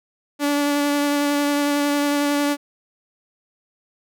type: tone with vibrato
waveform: sawtooth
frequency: 288.5 Hz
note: D4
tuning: 31 cents flat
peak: -14 dBFS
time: 0.39-2.57 s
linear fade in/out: 50 ms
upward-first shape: sine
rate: 11 Hz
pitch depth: 12 cents each way
effects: none